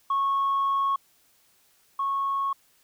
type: tone pair in turn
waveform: sine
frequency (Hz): 1100 / 1100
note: C#6 / C#6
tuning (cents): -14 / -14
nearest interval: unison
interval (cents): 0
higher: neither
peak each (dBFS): -20 / -23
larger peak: first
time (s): 0.1-0.96 / 1.99-2.53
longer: first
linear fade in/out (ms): 5
effects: tanh soft clip ceiling -19 dBFS + white hiss -63 dBFS RMS until 2.83 s